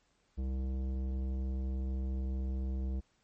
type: tone with tanh clipping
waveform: sine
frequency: 65.41 Hz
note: C2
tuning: in tune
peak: -34 dBFS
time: 0.37-3.01 s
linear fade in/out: 20 ms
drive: 14 dB
effects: pink hiss -73 dBFS RMS until 3.23 s + MP3 32 kbps